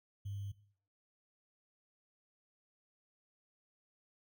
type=tone with sample-and-hold; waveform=sine; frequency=100 Hz; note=G2; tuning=35 cents sharp; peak=-39 dBFS; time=0.25-0.52 s; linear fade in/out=10 ms; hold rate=3150 Hz; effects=noise-tail reverb RT60 0.5 s tail -17 dB re dry